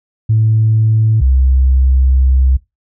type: tone pair in turn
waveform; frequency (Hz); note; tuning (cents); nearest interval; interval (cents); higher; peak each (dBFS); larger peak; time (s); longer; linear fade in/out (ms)
sine; 110 / 65.41; A2 / C2; 0 / 0; major sixth; 900; first; -7 / -6; second; 0.29-1.21 / 1.21-2.57; second; 10
effects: noise-tail reverb RT60 0.2 s tail -21 dB re dry + tanh soft clip ceiling -3 dBFS